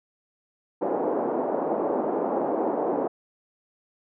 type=band-pass noise; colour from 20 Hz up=pink; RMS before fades=-26 dBFS; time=0.81-3.08 s; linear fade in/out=10 ms; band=290 to 820 Hz; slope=24 dB/octave; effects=none